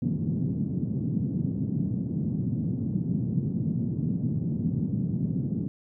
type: band-pass noise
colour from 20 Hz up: white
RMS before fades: -28 dBFS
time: 0.02-5.68 s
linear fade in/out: 0 ms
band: 120 to 210 Hz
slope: 24 dB/octave
effects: none